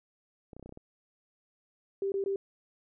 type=clicks; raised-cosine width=2 ms; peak=-33 dBFS; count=8; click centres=0.532 / 0.566 / 0.596 / 0.627 / 0.66 / 0.693 / 0.724 / 0.774 s
type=tone bursts; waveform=sine; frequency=392.8 Hz; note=G4; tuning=4 cents sharp; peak=-28 dBFS; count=3; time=2.02-2.36 s; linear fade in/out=2 ms; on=100 ms; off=20 ms
effects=none